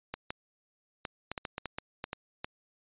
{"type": "clicks", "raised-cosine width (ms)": 0.3, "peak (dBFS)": -19, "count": 12, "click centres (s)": [0.14, 0.305, 1.052, 1.316, 1.378, 1.452, 1.581, 1.657, 1.785, 2.041, 2.131, 2.445], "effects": ["resampled to 8000 Hz"]}